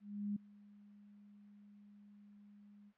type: tone with ADSR envelope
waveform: sine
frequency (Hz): 204.9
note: G#3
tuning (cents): -23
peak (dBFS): -35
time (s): 0-2.93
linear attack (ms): 360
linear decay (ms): 6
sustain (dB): -23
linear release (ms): 50
effects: white hiss -75 dBFS RMS until 2.97 s + low-pass 2000 Hz 12 dB/octave